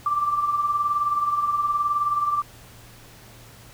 sine tone with tremolo, 1174.7 Hz, D6, in tune, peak -17 dBFS, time 0.06-2.42 s, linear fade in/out 2 ms, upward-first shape triangle, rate 19 Hz, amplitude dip 65%, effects added 116 Hz sine -50 dBFS peak until 3.73 s + pink hiss -48 dBFS RMS until 3.73 s

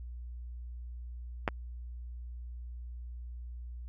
clicks, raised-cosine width 0.5 ms, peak -12 / -24 dBFS, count 2, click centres 1.478 / 1.487 s, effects added 60 Hz sine -40 dBFS peak until 3.88 s

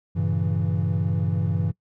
triangle chord, G diminished seventh, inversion none, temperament equal, 98 / 116.54 / 138.59 / 164.81 Hz, G2 / Bb2 / Db3 / Fb3, 0 / 0 / 0 / 0 cents, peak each -22 / -28 / -26 / -23 dBFS, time 0.15-1.72 s, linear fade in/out 20 ms, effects noise-tail reverb RT60 0.1 s tail -22 dB re dry + tanh soft clip ceiling -11 dBFS

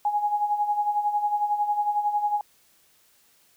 sine tone with tremolo, 830.6 Hz, G#5, in tune, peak -19 dBFS, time 0.05-2.41 s, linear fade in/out 2 ms, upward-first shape sine, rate 11 Hz, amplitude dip 65%, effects white hiss -61 dBFS RMS until 3.56 s

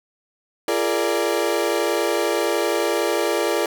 35% pulse chord, Bb dominant seventh, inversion second, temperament equal with one note detuned, 342.2 / 415.3 / 466.2 / 587.3 Hz, F4 / Ab4 / Bb4 / D5, -35 / 0 / 0 / 0 cents, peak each -23 dBFS, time 0.68-3.66 s, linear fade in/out 2 ms, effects none

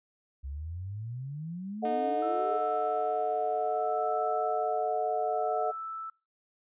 sine exponential sweep, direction up, 65.41 to 439.4 Hz, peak -35 dBFS, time 0.43-2.61 s, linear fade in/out 20 ms
sine chord, D# diminished, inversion second, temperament equal with one note detuned, 440 / 622.3 / 726.9 Hz, A4 / D#5 / F#5, 0 / 0 / -31 cents, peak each -33 / -33 / -29 dBFS, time 1.82-5.72 s, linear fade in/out 20 ms
sawtooth tone with exponential decay, 306.8 Hz, D#4, 24 cents flat, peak -34 dBFS, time 1.85-5.58 s, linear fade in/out 1 ms, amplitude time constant 810 ms
sine tone with tremolo, 1318.5 Hz, E6, in tune, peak -35 dBFS, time 2.22-6.1 s, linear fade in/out 5 ms, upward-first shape sine, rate 0.62 Hz, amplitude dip 80%
effects noise-tail reverb RT60 0.3 s tail -25 dB re dry + resampled to 8000 Hz

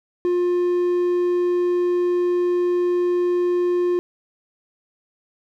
triangle tone, 354.3 Hz, F4, 25 cents sharp, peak -15 dBFS, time 0.25-3.99 s, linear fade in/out 0 ms, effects none

